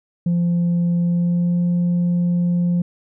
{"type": "tone with pitch glide", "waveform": "sine", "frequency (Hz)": [172.9, 175.01], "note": ["F3", "F3"], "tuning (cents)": [-17, 4], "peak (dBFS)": -13, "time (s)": [0.26, 2.82], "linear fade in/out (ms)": 5, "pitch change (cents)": 21, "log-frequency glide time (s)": [0.98, 1.61], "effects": ["tanh soft clip ceiling -14 dBFS"]}